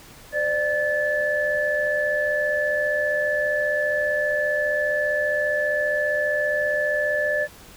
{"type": "tone cluster", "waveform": "sine", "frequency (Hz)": [520, 595, 1737], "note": ["C5", "D5", "A6"], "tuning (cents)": [-11, 22, -23], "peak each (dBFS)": [-31, -23, -23], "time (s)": [0.32, 7.48], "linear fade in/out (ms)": 50, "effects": ["pink hiss -46 dBFS RMS until 7.76 s"]}